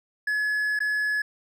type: tone with dropouts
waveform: triangle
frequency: 1700 Hz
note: G#6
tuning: 40 cents sharp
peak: -21 dBFS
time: 0.27-1.22 s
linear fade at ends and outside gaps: 5 ms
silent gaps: 0.791-0.803 s
effects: none